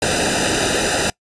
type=noise with comb filter; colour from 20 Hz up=pink; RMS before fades=-18 dBFS; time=0.02-1.1 s; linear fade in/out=2 ms; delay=0.91 ms; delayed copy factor=-0.9; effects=noise-tail reverb RT60 0.1 s tail -23 dB re dry + resampled to 22050 Hz